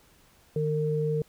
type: tone pair together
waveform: sine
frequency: 153.2 / 455.9 Hz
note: D#3 / A#4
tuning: -27 / -39 cents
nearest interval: octave + perfect fifth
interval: 1888 cents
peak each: -27 dBFS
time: 0.56-1.22 s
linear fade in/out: 2 ms
effects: pink hiss -60 dBFS RMS until 1.28 s